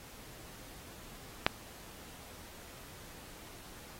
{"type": "click", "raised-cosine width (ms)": 0.3, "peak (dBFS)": -7, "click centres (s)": 1.465, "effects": ["pink hiss -52 dBFS RMS until 3.99 s", "AAC 48 kbps"]}